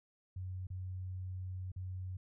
sine tone with dropouts, 92.5 Hz, F#2, in tune, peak -39 dBFS, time 0.36-2.17 s, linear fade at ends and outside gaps 5 ms, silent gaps 0.67-0.702 / 1.718-1.761 s, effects none

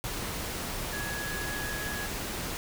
sine tone in noise, 1674 Hz, G#6, 13 cents sharp, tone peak -36 dBFS, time 0.93-2.06 s, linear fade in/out 0 ms, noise pink, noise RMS -35 dBFS, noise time 0.04-2.57 s, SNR -4 dB, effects none

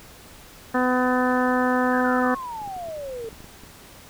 harmonic tone, 251.9 Hz, B3, 34 cents sharp, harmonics 1 / 2 / 3 / 4 / 5 / 6 / 7, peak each -22 / -25 / -27 / -28 / -29 / -30 / -30 dBFS, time 0.74-2.35 s, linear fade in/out 10 ms
sine exponential sweep, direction down, 1661.2 to 440 Hz, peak -30 dBFS, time 1.93-3.29 s, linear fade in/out 2 ms
clicks, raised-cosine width 3 ms, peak -31 dBFS, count 9, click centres 2.618 / 2.676 / 2.765 / 2.886 / 3.243 / 3.329 / 3.405 / 3.444 / 3.636 s
effects pink hiss -46 dBFS RMS until 4.09 s

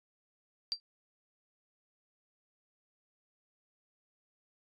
sine tone with exponential decay, 4700 Hz, D8, 1 cent sharp, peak -26 dBFS, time 0.72-0.8 s, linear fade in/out 0 ms, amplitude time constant 16 ms, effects resampled to 24000 Hz

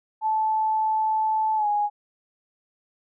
sine tone with pitch glide, 872 to 829.3 Hz, A5 to G#5, -16 to -3 cents, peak -20 dBFS, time 0.21-1.9 s, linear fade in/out 50 ms, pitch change -87 cents, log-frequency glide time 1.56-1.67 s, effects none

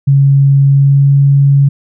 sine tone with pitch glide, 138.59 to 139.72 Hz, C#3 to C#3, 0 to +14 cents, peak -4 dBFS, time 0.07-1.69 s, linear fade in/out 10 ms, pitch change +14 cents, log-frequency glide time 0.65-1.13 s, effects none

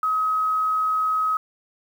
sine tone with quantisation, 1271 Hz, D#6, 36 cents sharp, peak -19 dBFS, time 0.03-1.37 s, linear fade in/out 2 ms, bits 8, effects none

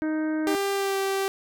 harmonic tone, 311.1 Hz, D#4, in tune, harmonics 1 / 2 / 3 / 4 / 5 / 6 / 7, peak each -24 / -35 / -43 / -46 / -38 / -47 / -50 dBFS, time 0.02-0.55 s, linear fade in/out 0 ms
sawtooth tone with pitch glide, 396.3 to 389.5 Hz, G4 to G4, +19 to -11 cents, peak -20 dBFS, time 0.47-1.28 s, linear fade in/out 0 ms, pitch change -30 cents, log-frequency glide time 0.73-0.98 s
effects none

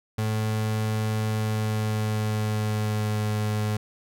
35% pulse tone with pitch glide, 108.7 to 106.4 Hz, A2 to G#2, -21 to +42 cents, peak -22 dBFS, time 0.18-3.77 s, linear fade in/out 5 ms, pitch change -37 cents, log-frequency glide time 1.27-3.23 s, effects none

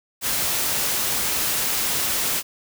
white noise, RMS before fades -23 dBFS, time 0.21-2.43 s, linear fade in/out 50 ms, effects none

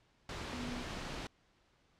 sine tone in noise, 244.4 Hz, B3, 18 cents flat, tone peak -41 dBFS, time 0.53-0.83 s, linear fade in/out 2 ms, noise pink, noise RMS -42 dBFS, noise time 0.29-1.27 s, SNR -2 dB, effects pink hiss -71 dBFS RMS until 1.99 s + low-pass 5000 Hz 12 dB/octave

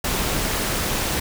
pink noise with amplitude modulation, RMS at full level -21 dBFS, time 0.04-1.2 s, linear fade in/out 5 ms, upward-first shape sine, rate 231 Hz, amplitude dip 50%, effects none

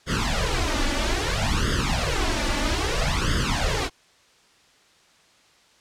pink noise with flanger, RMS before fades -23 dBFS, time 0.06-3.9 s, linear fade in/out 50 ms, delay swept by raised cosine 0.6 to 3.5 ms, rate 0.61 Hz, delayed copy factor +0.95, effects white hiss -57 dBFS RMS until 5.8 s + low-pass 6000 Hz 12 dB/octave

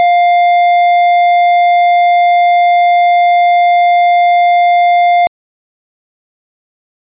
triangle tone with tanh clipping, 702 Hz, F5, 9 cents sharp, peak -7 dBFS, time 0-5.27 s, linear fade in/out 0 ms, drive 13 dB, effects resampled to 8000 Hz

